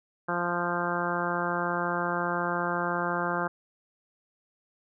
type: harmonic tone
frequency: 174.4 Hz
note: F3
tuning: 2 cents flat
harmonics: 1 / 2 / 3 / 4 / 5 / 6 / 7 / 8 / 9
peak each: -35 / -35 / -35 / -35 / -35 / -35 / -35 / -35 / -35 dBFS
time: 0.28-3.48 s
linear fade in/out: 10 ms
effects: none

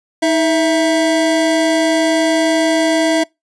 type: tone pair together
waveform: square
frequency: 317.1 / 659.3 Hz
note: D#4 / E5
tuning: +33 / 0 cents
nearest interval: octave + minor second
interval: 1267 cents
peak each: -15 dBFS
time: 0.22-3.24 s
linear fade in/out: 10 ms
effects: noise-tail reverb RT60 0.2 s tail -26 dB re dry + resampled to 22050 Hz

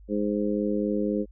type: harmonic tone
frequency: 103.83 Hz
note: G#2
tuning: in tune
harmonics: 2 / 3 / 4 / 5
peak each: -27 / -29 / -30 / -31 dBFS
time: 0.08-1.26 s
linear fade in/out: 50 ms
effects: added 50 Hz sine -46 dBFS peak until 1.31 s

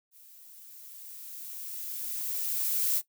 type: noise with level ramp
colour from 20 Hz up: violet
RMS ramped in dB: -55 to -26 dBFS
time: 0.11-3.02 s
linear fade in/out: 50 ms
effects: noise-tail reverb RT60 0.1 s tail -17 dB re dry

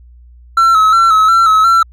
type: tone with vibrato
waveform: triangle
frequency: 1318.5 Hz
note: E6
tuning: in tune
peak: -4 dBFS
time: 0.57-1.83 s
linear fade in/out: 5 ms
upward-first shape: square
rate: 2.8 Hz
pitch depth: 42 cents each way
effects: added 60 Hz sine -37 dBFS peak until 1.92 s

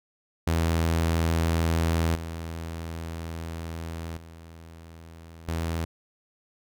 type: tone with level steps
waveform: sawtooth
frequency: 82.41 Hz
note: E2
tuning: in tune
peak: -18 / -29 / -40 / -23 dBFS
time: 0.47-5.85 s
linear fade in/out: 5 ms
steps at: 2.15 / 4.17 / 5.48 s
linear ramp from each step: 2 ms
effects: none

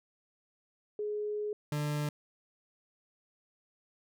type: tone pair in turn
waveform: sine / 40% pulse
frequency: 419.4 / 148.28 Hz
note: G#4 / D3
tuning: +17 / +17 cents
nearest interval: octave + tritone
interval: 1800 cents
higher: first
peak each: -32 / -30 dBFS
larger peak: second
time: 0.99-1.53 / 1.72-2.09 s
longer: first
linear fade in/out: 2 ms
effects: none

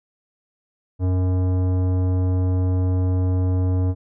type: tone with tanh clipping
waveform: sine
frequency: 92 Hz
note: F#2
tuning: 9 cents flat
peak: -19 dBFS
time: 0.99-3.95 s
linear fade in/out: 50 ms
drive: 15 dB
effects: none

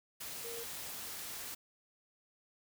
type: tone in noise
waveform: sine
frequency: 466.2 Hz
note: A#4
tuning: in tune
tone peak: -44 dBFS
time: 0.44-0.64 s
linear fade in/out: 10 ms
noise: white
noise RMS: -44 dBFS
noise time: 0.2-1.55 s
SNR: -3 dB
effects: none

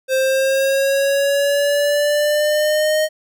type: exponential sweep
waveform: square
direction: up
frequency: 523.3 to 622.3 Hz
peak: -15 dBFS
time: 0.08-3.09 s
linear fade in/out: 50 ms
effects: none

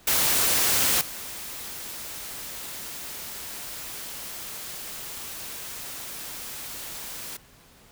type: noise with level steps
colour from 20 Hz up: white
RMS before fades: -22 / -37 dBFS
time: 0.07-7.37 s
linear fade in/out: 5 ms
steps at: 1.01 s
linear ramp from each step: 2 ms
effects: pink hiss -54 dBFS RMS until 7.91 s

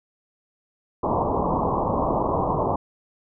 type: low-pass noise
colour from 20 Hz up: white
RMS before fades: -23 dBFS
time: 1.03-2.76 s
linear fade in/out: 5 ms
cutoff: 1100 Hz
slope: 96 dB/octave
effects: none

